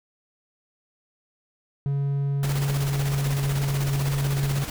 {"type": "tone with pitch glide", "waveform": "triangle", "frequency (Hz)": [140, 138.87], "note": ["C#3", "C#3"], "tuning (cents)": [18, 3], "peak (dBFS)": -20, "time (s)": [1.86, 4.64], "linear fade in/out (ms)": 0, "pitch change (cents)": -15, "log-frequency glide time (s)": [2.57, 3.29]}
{"type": "noise with tremolo", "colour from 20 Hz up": "pink", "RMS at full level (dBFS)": -31, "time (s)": [2.43, 4.7], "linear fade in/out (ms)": 2, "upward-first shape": "square", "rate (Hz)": 16, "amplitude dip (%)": 45}
{"effects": []}